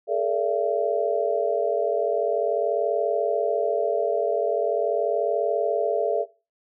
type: tone cluster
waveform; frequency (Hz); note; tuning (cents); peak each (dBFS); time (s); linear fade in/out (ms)
sine; 419.5 / 459.9 / 581 / 675; G#4 / A#4 / D5 / E5; +17 / -23 / -19 / +41; -26; 0.07-6.26; 50
effects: noise-tail reverb RT60 0.3 s tail -17 dB re dry